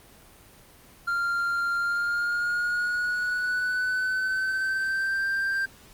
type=tone with pitch glide; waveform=triangle; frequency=1391 to 1579.5 Hz; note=F6 to G6; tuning=-7 to +13 cents; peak=-22 dBFS; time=1.07-5.66 s; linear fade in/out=10 ms; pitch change=+220 cents; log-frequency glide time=1.77-5.29 s; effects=pink hiss -52 dBFS RMS until 5.93 s + Opus 24 kbps